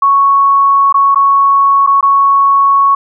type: tone with dropouts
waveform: sine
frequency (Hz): 1108.7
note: C#6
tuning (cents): 0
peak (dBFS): -5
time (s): 0.02-2.95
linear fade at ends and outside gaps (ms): 5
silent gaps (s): 0.926-0.942 / 1.147-1.157 / 1.865-1.872 / 2.01-2.027
effects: none